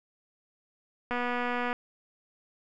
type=click train; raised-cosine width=0.5 ms; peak=-17 dBFS; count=152; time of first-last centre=1.11-1.729 s; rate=244 Hz; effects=none